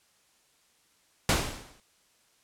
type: noise with exponential decay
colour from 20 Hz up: pink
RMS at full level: -21 dBFS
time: 1.29-1.8 s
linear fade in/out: 1 ms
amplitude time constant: 110 ms
effects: white hiss -66 dBFS RMS until 2.43 s + low-pass 10000 Hz 12 dB/octave